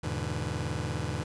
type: chord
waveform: sawtooth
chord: E dominant seventh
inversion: none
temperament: just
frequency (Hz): 82.41 / 103.01 / 123.61 / 148.33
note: E2 / G#2 / B2 / D3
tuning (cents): 0 / -14 / +2 / +18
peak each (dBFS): -32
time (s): 0.03-1.24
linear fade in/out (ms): 10
effects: resampled to 22050 Hz + 9-bit